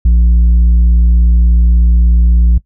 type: tone with tanh clipping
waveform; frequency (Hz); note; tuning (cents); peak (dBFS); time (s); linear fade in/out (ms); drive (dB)
sine; 58.27; A#1; 0; -6; 0.05-2.58; 5; 5
effects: noise-tail reverb RT60 0.1 s tail -18 dB re dry